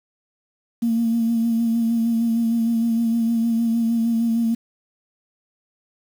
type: tone with vibrato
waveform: sine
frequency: 229.9 Hz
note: A#3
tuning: 24 cents flat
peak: -16 dBFS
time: 0.82-4.55 s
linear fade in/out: 10 ms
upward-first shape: sine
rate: 6.5 Hz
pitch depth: 30 cents each way
effects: tanh soft clip ceiling -12 dBFS + 7-bit